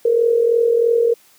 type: tone with amplitude modulation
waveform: sine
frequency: 466.2 Hz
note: A#4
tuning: in tune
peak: -9 dBFS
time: 0.05-1.14 s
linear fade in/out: 5 ms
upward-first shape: sine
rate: 43.1 Hz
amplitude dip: 65%
effects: white hiss -52 dBFS RMS until 1.38 s + high-pass 150 Hz 12 dB/octave